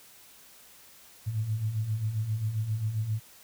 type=beating tone pair; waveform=sine; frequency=103.6 / 111.1 Hz; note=G#2 / A2; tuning=-4 / +17 cents; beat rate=7.5 Hz; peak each=-35 / -28 dBFS; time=1.26-3.2 s; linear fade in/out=20 ms; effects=white hiss -54 dBFS RMS until 3.43 s